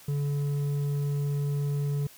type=tone with hard clipping; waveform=sine; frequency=143.3 Hz; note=D3; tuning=42 cents flat; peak=-27 dBFS; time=0.08-2.07 s; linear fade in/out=5 ms; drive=5 dB; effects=white hiss -52 dBFS RMS until 2.17 s